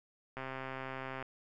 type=click train; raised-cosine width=0.5 ms; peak=-26 dBFS; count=114; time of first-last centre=0.37-1.226 s; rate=132 Hz; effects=none